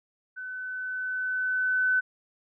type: tone with level ramp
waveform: sine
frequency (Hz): 1510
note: F#6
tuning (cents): +35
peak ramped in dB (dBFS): -35 to -20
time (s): 0.36-2.01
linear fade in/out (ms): 20
effects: none